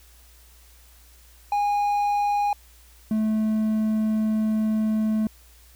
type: tone pair in turn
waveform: triangle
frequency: 820 / 217.2 Hz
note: G#5 / A3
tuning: -22 / -22 cents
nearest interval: octave + major seventh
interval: 2300 cents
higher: first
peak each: -18 dBFS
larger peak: neither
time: 1.52-2.53 / 3.11-5.27 s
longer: second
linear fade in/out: 2 ms
effects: added 59 Hz sine -51 dBFS peak until 5.75 s + white hiss -55 dBFS RMS until 5.75 s